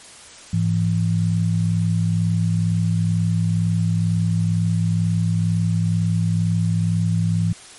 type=tone pair together; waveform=sine; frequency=105.77 / 167.9 Hz; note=G#2 / E3; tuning=+32 / +32 cents; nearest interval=minor sixth; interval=800 cents; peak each=-19 dBFS; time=0.53-7.53 s; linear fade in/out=5 ms; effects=white hiss -42 dBFS RMS until 7.78 s + MP3 48 kbps